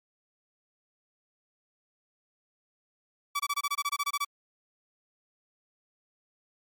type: tone bursts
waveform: sawtooth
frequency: 1148 Hz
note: D6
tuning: 40 cents flat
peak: -23 dBFS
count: 13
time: 3.35-4.249 s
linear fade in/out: 10 ms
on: 47 ms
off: 24 ms
effects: MP3 96 kbps